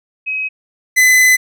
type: tone pair in turn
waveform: sine / 45% pulse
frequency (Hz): 2542 / 2018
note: D#7 / B6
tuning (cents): +36 / +37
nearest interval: major third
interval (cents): 399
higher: first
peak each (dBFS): -17 / -7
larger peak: second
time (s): 0.26-0.49 / 0.96-1.37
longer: second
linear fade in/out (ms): 20
effects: none